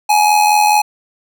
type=tone with amplitude modulation; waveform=square; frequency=841 Hz; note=G#5; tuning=22 cents sharp; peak=-7 dBFS; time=0.09-0.82 s; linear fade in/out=10 ms; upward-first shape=sine; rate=84.6 Hz; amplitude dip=55%; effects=none